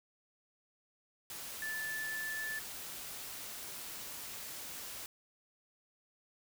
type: tone in noise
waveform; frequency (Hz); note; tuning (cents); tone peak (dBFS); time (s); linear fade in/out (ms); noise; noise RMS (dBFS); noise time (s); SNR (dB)
sine; 1748; A6; -12; -37; 1.62-2.59; 2; white; -45; 1.3-5.06; +5
effects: none